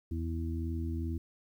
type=harmonic tone; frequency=82.41 Hz; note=E2; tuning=in tune; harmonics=1 / 2 / 3 / 4; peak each=-33 / -46 / -40 / -41 dBFS; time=0.11-1.18 s; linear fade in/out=5 ms; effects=11-bit